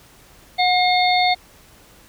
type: harmonic tone with a mistuned harmonic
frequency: 727 Hz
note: F#5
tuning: 31 cents flat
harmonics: 1 / 3 / 5 / 6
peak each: -16 / -21 / -23 / -24 dBFS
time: 0.58-1.35 s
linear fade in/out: 20 ms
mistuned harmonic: 3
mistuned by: -35 cents
effects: pink hiss -49 dBFS RMS until 2.08 s